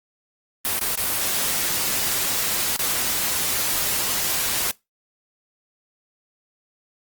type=noise with dropouts; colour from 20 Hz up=white; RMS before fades=-23 dBFS; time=0.65-4.71 s; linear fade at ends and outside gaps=0 ms; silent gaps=0.792-0.812 / 0.954-0.975 / 2.764-2.792 s; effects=noise-tail reverb RT60 0.2 s tail -22 dB re dry + Opus 24 kbps